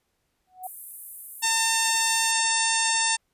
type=tone with exponential growth; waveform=sine; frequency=740 Hz; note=F#5; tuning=in tune; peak=-29 dBFS; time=0.47-0.67 s; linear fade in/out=5 ms; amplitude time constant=43 ms
type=high-pass noise; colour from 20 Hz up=white; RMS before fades=-38 dBFS; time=0.63-2.32 s; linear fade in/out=10 ms; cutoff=9200 Hz; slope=48 dB/octave
type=harmonic tone; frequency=902 Hz; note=A5; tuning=43 cents sharp; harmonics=1 / 2 / 3 / 4 / 5 / 6 / 7 / 8 / 9 / 10; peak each=-28 / -29 / -30 / -31 / -33 / -32 / -32 / -30 / -29 / -33 dBFS; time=1.42-3.17 s; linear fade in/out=20 ms
effects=pink hiss -74 dBFS RMS until 3.33 s + resampled to 32000 Hz